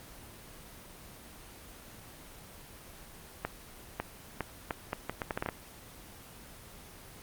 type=accelerating click train; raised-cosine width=0.5 ms; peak=-16 dBFS; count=12; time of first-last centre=3.45-5.488 s; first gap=550 ms; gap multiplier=0.74; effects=pink hiss -50 dBFS RMS until 7.22 s + Opus 24 kbps